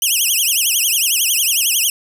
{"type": "tone with vibrato", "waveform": "5% pulse", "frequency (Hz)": 2900, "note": "F#7", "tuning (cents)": -35, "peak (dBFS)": -5, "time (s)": [0.02, 1.9], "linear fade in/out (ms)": 2, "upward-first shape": "triangle", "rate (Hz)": 11, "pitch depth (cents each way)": 280, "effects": ["resampled to 32000 Hz", "7-bit"]}